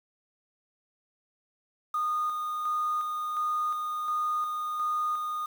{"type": "tone with tremolo", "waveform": "triangle", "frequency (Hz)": 1228, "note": "D#6", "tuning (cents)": -23, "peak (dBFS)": -22, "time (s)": [1.94, 5.46], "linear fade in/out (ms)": 5, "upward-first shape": "square", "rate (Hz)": 1.4, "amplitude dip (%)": 45, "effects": ["tanh soft clip ceiling -24 dBFS", "8-bit"]}